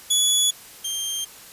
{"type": "tone pair in turn", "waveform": "20% pulse", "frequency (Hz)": [3403, 3177], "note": ["G#7", "G7"], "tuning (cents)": [41, 23], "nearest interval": "minor second", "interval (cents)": 118, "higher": "first", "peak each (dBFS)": [-11, -20], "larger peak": "first", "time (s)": [[0.1, 0.51], [0.84, 1.25]], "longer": "neither", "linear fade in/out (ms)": 10, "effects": ["white hiss -44 dBFS RMS until 1.52 s", "resampled to 32000 Hz"]}